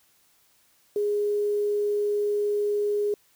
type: tone with quantisation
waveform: sine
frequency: 413.5 Hz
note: G#4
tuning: 8 cents flat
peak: -22 dBFS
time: 0.96-3.14 s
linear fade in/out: 2 ms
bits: 8
effects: white hiss -63 dBFS RMS until 3.35 s